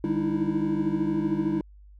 triangle tone cluster, 150.9 / 200.4 / 301 / 316.5 / 329.7 Hz, D3 / G3 / D4 / D#4 / E4, +47 / +38 / +43 / +30 / 0 cents, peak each -32 / -28 / -29 / -27 / -26 dBFS, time 0.04-1.61 s, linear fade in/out 2 ms, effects added 50 Hz sine -47 dBFS peak until 1.99 s

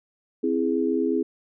sine chord, C augmented, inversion none, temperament equal, 261.6 / 329.6 / 415.3 Hz, C4 / E4 / G#4, 0 / 0 / 0 cents, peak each -25 dBFS, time 0.43-1.23 s, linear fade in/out 10 ms, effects none

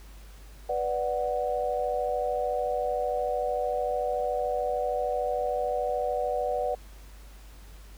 sine chord, B minor, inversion none, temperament equal, 493.9 / 587.3 / 740 Hz, B4 / D5 / F#5, 0 / 0 / 0 cents, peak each -30 dBFS, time 0.69-6.75 s, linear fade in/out 5 ms, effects added 50 Hz sine -45 dBFS peak until 7.97 s + pink hiss -55 dBFS RMS until 7.97 s

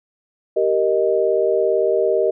sine chord, Eb major, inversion first, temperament just, 388.9 / 466.7 / 622.3 Hz, G4 / Bb4 / Eb5, -14 / +2 / 0 cents, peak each -19 dBFS, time 0.56-2.31 s, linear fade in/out 10 ms, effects none

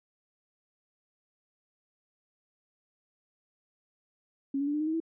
sine tone with pitch steps, 275 / 283.1 / 291.4 / 299.9 / 308.7 / 317.7 / 327 Hz, C#4 / C#4 / D4 / D4 / D#4 / D#4 / E4, -14 / +37 / -13 / +36 / -14 / +36 / -14 cents, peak -27 dBFS, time 4.54-5.002 s, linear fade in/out 5 ms, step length 66 ms, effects none

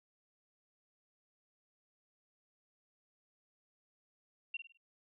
sine tone with echo, 2747 Hz, F7, 29 cents flat, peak -36 dBFS, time 4.54-4.57 s, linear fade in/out 5 ms, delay 51 ms, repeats 4, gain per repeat -8 dB, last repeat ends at 4.774 s, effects none

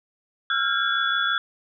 sine tone cluster, 1351 / 1417 / 1615 / 3416 Hz, E6 / F6 / G#6 / G#7, +42 / +25 / -49 / +48 cents, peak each -26 dBFS, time 0.5-1.38 s, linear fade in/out 2 ms, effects none

